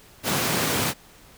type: high-pass noise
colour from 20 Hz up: pink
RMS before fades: -24 dBFS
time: 0.23-0.94 s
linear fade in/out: 50 ms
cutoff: 100 Hz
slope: 24 dB/octave
effects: pink hiss -51 dBFS RMS until 1.37 s